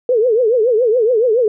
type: tone with vibrato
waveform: sine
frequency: 466.1 Hz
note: A#4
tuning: in tune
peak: -10 dBFS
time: 0.09-1.48 s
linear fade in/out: 2 ms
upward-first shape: triangle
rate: 7.1 Hz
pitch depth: 210 cents each way
effects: none